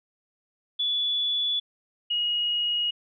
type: tone pair in turn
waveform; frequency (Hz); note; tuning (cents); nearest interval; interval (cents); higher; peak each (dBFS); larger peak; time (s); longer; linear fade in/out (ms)
sine; 3435 / 2888; A7 / F#7; -42 / -43; minor third; 301; first; -23; neither; 0.79-1.6 / 2.1-2.91; neither; 10
effects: none